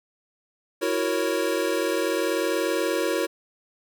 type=chord; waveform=square; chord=F# dominant seventh; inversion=third; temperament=equal; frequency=329.6 / 370 / 466.2 / 554.4 Hz; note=E4 / F#4 / A#4 / C#5; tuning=0 / 0 / 0 / 0 cents; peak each=-29 dBFS; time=0.81-3.27 s; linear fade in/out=20 ms; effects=none